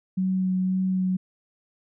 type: tone with vibrato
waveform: sine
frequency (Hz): 186.5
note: F#3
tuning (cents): +14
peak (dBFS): -21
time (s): 0.17-1.17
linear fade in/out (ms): 10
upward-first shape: sine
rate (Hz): 1.9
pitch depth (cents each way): 11
effects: none